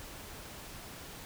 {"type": "silence", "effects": ["pink hiss -47 dBFS RMS until 1.25 s"]}